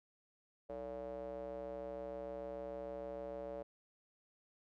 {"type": "tone with band-pass filter", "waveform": "square", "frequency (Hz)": 63.3, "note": "B1", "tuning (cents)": 43, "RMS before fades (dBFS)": -45, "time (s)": [0.69, 3.63], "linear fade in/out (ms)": 10, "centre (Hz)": 550, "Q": 5.3, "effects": []}